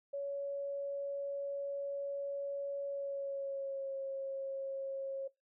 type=tone with pitch glide; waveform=sine; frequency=561 to 542.5 Hz; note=C#5 to C#5; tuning=+21 to -37 cents; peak=-36 dBFS; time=0.13-5.28 s; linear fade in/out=10 ms; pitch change=-58 cents; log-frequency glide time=2.87-3.96 s; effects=noise-tail reverb RT60 0.2 s tail -23 dB re dry